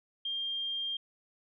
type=tone; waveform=sine; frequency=3200 Hz; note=G7; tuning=35 cents sharp; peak=-32 dBFS; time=0.25-0.97 s; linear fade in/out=5 ms; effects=none